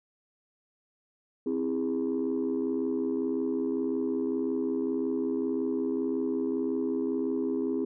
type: chord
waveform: sine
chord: C augmented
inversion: none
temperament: just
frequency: 261.6 / 327 / 408.8 Hz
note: C4 / E4 / G#4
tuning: 0 / -14 / -27 cents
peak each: -29 / -31 / -30 dBFS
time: 1.46-7.85 s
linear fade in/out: 5 ms
effects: tanh soft clip ceiling -21 dBFS